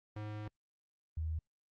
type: tone pair in turn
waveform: square / sine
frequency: 106.1 / 79.36 Hz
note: G#2 / D#2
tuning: +38 / +35 cents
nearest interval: perfect fourth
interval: 503 cents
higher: first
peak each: -40 / -34 dBFS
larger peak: second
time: 0.16-0.48 / 1.17-1.39 s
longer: first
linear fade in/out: 5 ms
effects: low-pass 3000 Hz 12 dB/octave + Opus 24 kbps